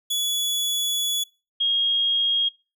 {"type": "tone pair in turn", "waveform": ["sawtooth", "sine"], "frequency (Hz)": [3400, 3262], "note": ["G#7", "G#7"], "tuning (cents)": [40, -32], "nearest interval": "minor second", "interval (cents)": 72, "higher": "first", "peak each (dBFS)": -19, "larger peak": "neither", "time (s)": [[0.1, 1.24], [1.6, 2.49]], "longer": "first", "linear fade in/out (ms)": 10, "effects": ["noise-tail reverb RT60 0.3 s tail -24 dB re dry"]}